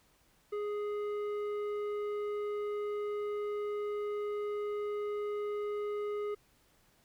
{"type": "tone with tanh clipping", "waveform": "triangle", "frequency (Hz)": 415.3, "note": "G#4", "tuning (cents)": 0, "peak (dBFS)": -35, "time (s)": [0.52, 6.35], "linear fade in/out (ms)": 10, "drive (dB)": 14, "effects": ["pink hiss -68 dBFS RMS until 7.04 s"]}